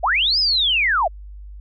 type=linear two-way sweep; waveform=sine; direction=up then down; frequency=582 to 5190 to 582 Hz; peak=-15 dBFS; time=0.03-1.08 s; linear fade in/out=10 ms; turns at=0.39 s; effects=added 50 Hz sine -34 dBFS peak until 1.6 s